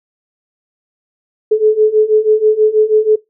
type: beating tone pair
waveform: sine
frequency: 427 / 433.2 Hz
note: G#4 / A4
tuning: +48 / -27 cents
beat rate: 6.2 Hz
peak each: -12 / -10 dBFS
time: 1.51-3.16 s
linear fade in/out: 10 ms
effects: noise-tail reverb RT60 0.2 s tail -22 dB re dry